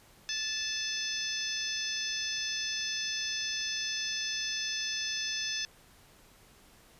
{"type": "harmonic tone with a mistuned harmonic", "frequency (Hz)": 875, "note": "A5", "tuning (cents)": -10, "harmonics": [2, 3, 4, 5, 6, 7], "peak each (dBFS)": [-40, -40, -38, -44, -36, -39], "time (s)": [0.29, 5.65], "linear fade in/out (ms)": 0, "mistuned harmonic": 6, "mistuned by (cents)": -24, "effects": ["pink hiss -59 dBFS RMS until 6.99 s", "resampled to 32000 Hz"]}